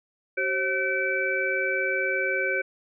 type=tone cluster; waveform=sine; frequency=382.4 / 537 / 1525 / 2308 Hz; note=G4 / C5 / G6 / D7; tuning=-43 / +45 / -48 / -31 cents; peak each=-31 / -30 / -27 / -28 dBFS; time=0.37-2.62 s; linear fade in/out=10 ms; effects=none